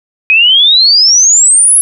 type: exponential sweep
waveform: sine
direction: up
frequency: 2489 to 11070 Hz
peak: -3 dBFS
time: 0.3-1.81 s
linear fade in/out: 0 ms
effects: none